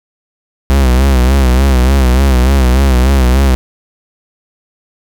45% pulse tone with vibrato, 65.1 Hz, C2, 8 cents flat, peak -6 dBFS, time 0.7-3.55 s, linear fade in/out 0 ms, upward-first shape sine, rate 3.4 Hz, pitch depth 96 cents each way, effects none

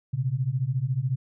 sine beating tone pair, 122 / 136 Hz, B2 / C#3, -21 / -33 cents, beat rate 14 Hz, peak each -27 / -26 dBFS, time 0.13-1.16 s, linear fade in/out 10 ms, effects none

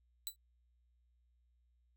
10% pulse tone with exponential decay, 3976 Hz, B7, 11 cents sharp, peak -27 dBFS, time 0.27-0.36 s, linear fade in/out 0 ms, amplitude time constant 18 ms, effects added 60 Hz sine -70 dBFS peak until 1.96 s

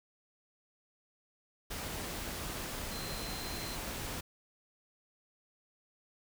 sine tone in noise, 4110 Hz, C8, 32 cents flat, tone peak -46 dBFS, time 2.91-3.76 s, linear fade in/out 10 ms, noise pink, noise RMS -40 dBFS, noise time 1.7-4.21 s, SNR -9 dB, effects none

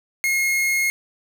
45% pulse tone, 2154 Hz, C7, 50 cents sharp, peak -18 dBFS, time 0.24-0.9 s, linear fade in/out 0 ms, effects none

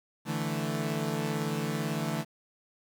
sawtooth chord, D suspended second, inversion none, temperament equal, 146.83 / 164.81 / 220 Hz, D3 / E3 / A3, 0 / 0 / 0 cents, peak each -30 dBFS, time 0.25-2.25 s, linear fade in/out 50 ms, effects 9-bit

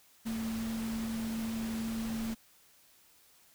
sine tone in noise, 224.7 Hz, A3, 37 cents sharp, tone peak -33 dBFS, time 0.25-2.35 s, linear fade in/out 20 ms, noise pink, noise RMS -44 dBFS, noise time 0.25-2.35 s, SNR +8 dB, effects white hiss -63 dBFS RMS until 3.54 s

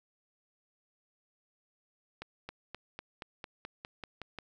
accelerating click train, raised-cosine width 0.3 ms, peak -25 dBFS, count 11, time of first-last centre 2.22-4.387 s, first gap 270 ms, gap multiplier 0.95, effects none

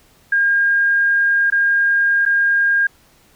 sine tone with dropouts, 1615 Hz, G#6, 49 cents flat, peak -12 dBFS, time 0.32-2.87 s, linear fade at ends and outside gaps 5 ms, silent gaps 1.502-1.522 / 2.253-2.261 s, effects pink hiss -53 dBFS RMS until 3.35 s

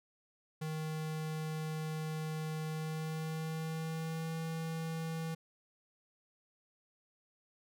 square tone with pitch glide, 156.6 to 162.4 Hz, D#3 to E3, +11 to -26 cents, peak -37 dBFS, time 0.61-5.35 s, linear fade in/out 10 ms, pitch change +63 cents, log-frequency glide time 2.67-4.36 s, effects none

